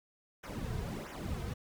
brown noise with flanger, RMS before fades -39 dBFS, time 0.43-1.54 s, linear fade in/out 10 ms, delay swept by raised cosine 0.22 to 3.62 ms, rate 1.5 Hz, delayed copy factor -0.9, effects none

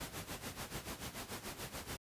pink noise with tremolo, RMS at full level -42 dBFS, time 0-1.97 s, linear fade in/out 10 ms, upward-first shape sine, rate 6.9 Hz, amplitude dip 75%, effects high-pass 60 Hz 12 dB/octave + resampled to 32000 Hz

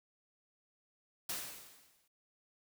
white noise with exponential decay, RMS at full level -37 dBFS, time 1.29-2.08 s, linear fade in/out 5 ms, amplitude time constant 170 ms, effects none

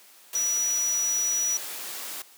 sine tone in noise, 5850 Hz, F#8, 21 cents flat, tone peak -23 dBFS, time 0.35-1.57 s, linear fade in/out 2 ms, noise white, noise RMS -36 dBFS, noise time 0.33-2.22 s, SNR +10 dB, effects white hiss -53 dBFS RMS until 2.37 s + high-pass 300 Hz 12 dB/octave

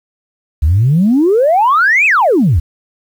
sine exponential two-way sweep, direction up then down, 69.3 to 2637 to 69.3 Hz, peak -6 dBFS, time 0.62-2.6 s, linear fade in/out 10 ms, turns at 2.06 s, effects tanh soft clip ceiling -3 dBFS + 7-bit

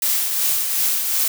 blue noise with tremolo, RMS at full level -18 dBFS, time 0.02-1.28 s, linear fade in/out 2 ms, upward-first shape triangle, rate 2.7 Hz, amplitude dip 45%, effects none

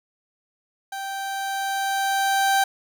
30% pulse tone with level ramp, 782 Hz, G5, 4 cents flat, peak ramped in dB -27 to -14 dBFS, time 0.92-2.64 s, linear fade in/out 5 ms, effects none

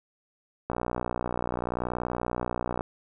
click train, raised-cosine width 1 ms, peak -15 dBFS, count 129, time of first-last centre 0.7-2.809 s, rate 60.7 Hz, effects none

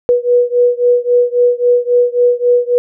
sine beating tone pair, 486 / 489.7 Hz, B4 / B4, -28 / -15 cents, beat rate 3.7 Hz, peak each -11 / -12 dBFS, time 0.09-2.78 s, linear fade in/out 0 ms, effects none

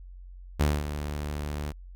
sawtooth tone with ADSR envelope, 74 Hz, D2, 14 cents sharp, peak -16 dBFS, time 0.59-1.73 s, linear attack 18 ms, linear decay 220 ms, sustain -11 dB, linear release 32 ms, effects added 45 Hz sine -42 dBFS peak until 1.95 s

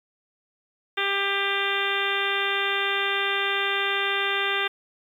harmonic tone, 396.7 Hz, G4, 21 cents sharp, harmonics 1 / 2 / 3 / 4 / 5 / 6 / 7 / 8 / 9, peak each -31 / -34 / -31 / -29 / -30 / -32 / -32 / -34 / -31 dBFS, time 0.97-4.68 s, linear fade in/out 10 ms, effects 9-bit

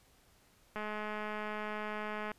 click train, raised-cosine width 0.5 ms, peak -25 dBFS, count 331, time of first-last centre 0.76-2.317 s, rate 212 Hz, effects pink hiss -66 dBFS RMS until 2.38 s + resampled to 32000 Hz

